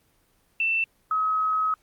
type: tone pair in turn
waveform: sine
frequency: 2674 / 1275.5 Hz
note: E7 / D#6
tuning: +24 / +43 cents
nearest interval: octave + minor second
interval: 1281 cents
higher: first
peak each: -21 / -21 dBFS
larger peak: neither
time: 0.6-0.84 / 1.11-1.74 s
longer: second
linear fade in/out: 2 ms
effects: pink hiss -65 dBFS RMS until 1.82 s + Opus 24 kbps